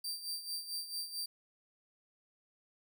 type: tone with tremolo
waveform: sawtooth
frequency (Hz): 4684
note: D8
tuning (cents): -5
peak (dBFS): -33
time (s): 0.04-1.26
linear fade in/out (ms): 5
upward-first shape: sine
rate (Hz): 4.5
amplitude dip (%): 70
effects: none